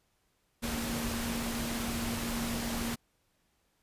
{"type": "tone in noise", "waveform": "sine", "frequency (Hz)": 233.1, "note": "A#3", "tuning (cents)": 0, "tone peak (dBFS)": -35, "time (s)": [0.62, 2.96], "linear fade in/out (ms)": 20, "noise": "pink", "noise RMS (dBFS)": -36, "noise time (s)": [0.62, 2.96], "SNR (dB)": -2, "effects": ["pink hiss -74 dBFS RMS until 3.82 s", "resampled to 32000 Hz"]}